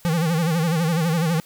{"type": "tone with vibrato", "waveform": "square", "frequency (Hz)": 164.81, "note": "E3", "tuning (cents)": 0, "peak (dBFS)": -19, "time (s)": [0.05, 1.4], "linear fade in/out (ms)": 0, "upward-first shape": "sine", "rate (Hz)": 12, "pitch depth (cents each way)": 110, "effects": ["white hiss -51 dBFS RMS until 1.45 s"]}